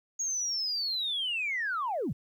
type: linear sweep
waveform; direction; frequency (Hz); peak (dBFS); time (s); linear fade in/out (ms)
sine; down; 6645 to 89.2; -28; 0.19-2.13; 10
effects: tanh soft clip ceiling -24 dBFS + 11-bit